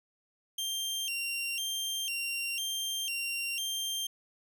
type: tone with vibrato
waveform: sawtooth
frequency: 2960 Hz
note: F#7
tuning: in tune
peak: -29 dBFS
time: 0.58-4.07 s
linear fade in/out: 5 ms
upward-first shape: square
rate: 1 Hz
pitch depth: 120 cents each way
effects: none